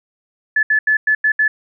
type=tone bursts at uneven times; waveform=sine; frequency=1728 Hz; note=A6; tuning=32 cents flat; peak=-11 dBFS; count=6; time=0.56-0.63 / 0.7-0.79 / 0.87-0.97 / 1.07-1.15 / 1.24-1.32 / 1.39-1.48 s; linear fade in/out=5 ms; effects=none